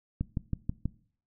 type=click train; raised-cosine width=5 ms; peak=-17 dBFS; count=5; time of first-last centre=0.21-0.856 s; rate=6.19 Hz; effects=noise-tail reverb RT60 0.5 s tail -20 dB re dry